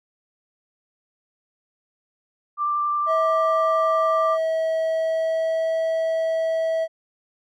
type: tone with vibrato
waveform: sine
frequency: 1181 Hz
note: D6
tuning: 9 cents sharp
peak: -20 dBFS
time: 2.57-4.38 s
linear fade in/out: 50 ms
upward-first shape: triangle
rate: 11 Hz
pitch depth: 10 cents each way
type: tone with pitch glide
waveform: triangle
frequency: 645 to 649.5 Hz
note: E5 to E5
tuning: -38 to -26 cents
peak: -18 dBFS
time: 3.06-6.88 s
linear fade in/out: 50 ms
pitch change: +12 cents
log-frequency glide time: 4.79-5.77 s
effects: none